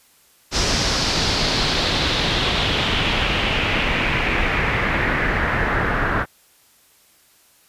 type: noise with low-pass filter sweep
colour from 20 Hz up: pink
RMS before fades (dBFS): -20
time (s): 0.51-6.26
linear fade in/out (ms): 50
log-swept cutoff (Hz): 5600 to 1500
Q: 2.9
effects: white hiss -55 dBFS RMS until 7.68 s + resampled to 32000 Hz